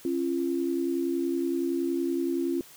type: tone pair together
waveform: sine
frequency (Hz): 272 / 342.7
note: C#4 / F4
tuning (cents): -33 / -33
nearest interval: major third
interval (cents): 400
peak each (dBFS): -29 / -27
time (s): 0.05-2.61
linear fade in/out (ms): 2
effects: white hiss -51 dBFS RMS until 2.76 s